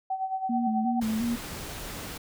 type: tone with tremolo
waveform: sine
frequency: 762 Hz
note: G5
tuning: 49 cents flat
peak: -25 dBFS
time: 0.1-1 s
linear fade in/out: 5 ms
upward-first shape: sine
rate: 9.2 Hz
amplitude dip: 70%
type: tone with vibrato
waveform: sine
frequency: 227.6 Hz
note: A#3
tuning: 41 cents flat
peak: -25 dBFS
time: 0.49-1.36 s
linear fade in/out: 10 ms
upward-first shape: square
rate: 2.8 Hz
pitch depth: 62 cents each way
type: noise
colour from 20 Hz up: pink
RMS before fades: -38 dBFS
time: 1.01-2.18 s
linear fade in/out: 10 ms
effects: none